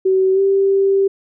sine tone with pitch glide, 378.9 to 391.4 Hz, F#4 to G4, +41 to -3 cents, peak -11 dBFS, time 0.05-1.08 s, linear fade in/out 10 ms, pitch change +56 cents, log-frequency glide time 0.33-0.4 s, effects none

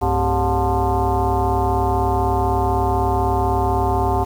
sine tone with frequency modulation, 392 Hz, G4, in tune, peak -15 dBFS, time 0.01-4.25 s, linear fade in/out 20 ms, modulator 164 Hz, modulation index 3.6, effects 7-bit

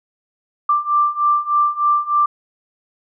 sine beating tone pair, 1178 / 1181.3 Hz, D6 / D6, +5 / +10 cents, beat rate 3.3 Hz, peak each -18 / -16 dBFS, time 0.69-2.26 s, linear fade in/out 5 ms, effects none

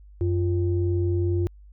sine tone pair together, 92 / 347.3 Hz, F#2 / F4, -9 / -10 cents, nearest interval octave + major seventh, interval 2299 cents, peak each -21 / -25 dBFS, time 0.21-1.47 s, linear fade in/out 0 ms, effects tanh soft clip ceiling -13 dBFS + added 50 Hz sine -45 dBFS peak until 1.72 s

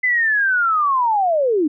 sine linear sweep, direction down, 2037 to 280.3 Hz, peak -14 dBFS, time 0.03-1.68 s, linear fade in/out 10 ms, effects none

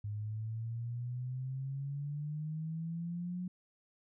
sine exponential sweep, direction up, 103.1 to 182.5 Hz, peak -36 dBFS, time 0.04-3.48 s, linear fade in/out 5 ms, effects none

